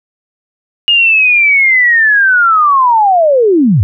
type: linear sweep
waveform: sine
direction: down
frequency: 2864 to 81.3 Hz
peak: -5 dBFS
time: 0.88-3.83 s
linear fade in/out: 0 ms
effects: none